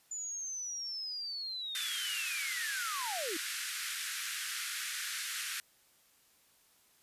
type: linear sweep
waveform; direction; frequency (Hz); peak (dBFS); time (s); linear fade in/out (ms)
sine; down; 7040 to 293.7; -37; 0.11-3.37; 5
type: band-pass noise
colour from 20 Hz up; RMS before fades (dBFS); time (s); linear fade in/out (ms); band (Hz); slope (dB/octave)
pink; -39; 1.75-5.6; 0; 1400 to 13000; 48
effects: white hiss -67 dBFS RMS until 7.02 s + resampled to 32000 Hz